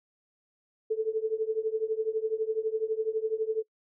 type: tone with tremolo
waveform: sine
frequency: 440 Hz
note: A4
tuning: in tune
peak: -22 dBFS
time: 0.9-3.63 s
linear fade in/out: 10 ms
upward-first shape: triangle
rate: 12 Hz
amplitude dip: 95%
effects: noise-tail reverb RT60 0.1 s tail -23 dB re dry